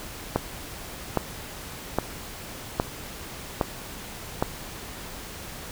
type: click train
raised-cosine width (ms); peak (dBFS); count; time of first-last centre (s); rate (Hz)
1; -7; 6; 0.36-4.425; 1.23
effects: pink hiss -39 dBFS RMS until 5.71 s